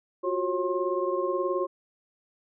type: tone cluster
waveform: sine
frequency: 355.5 / 374.2 / 544 / 1066 Hz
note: F4 / F#4 / C#5 / C6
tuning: +31 / +20 / -33 / +32 cents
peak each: -30 / -30 / -30 / -32 dBFS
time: 0.23-1.67 s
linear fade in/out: 20 ms
effects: none